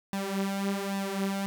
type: tone with flanger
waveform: sawtooth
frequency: 196.6 Hz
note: G3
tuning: 5 cents sharp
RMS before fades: -31 dBFS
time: 0.13-1.46 s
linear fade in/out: 0 ms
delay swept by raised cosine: 1.1 to 6.5 ms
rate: 1.2 Hz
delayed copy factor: +0.7
effects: none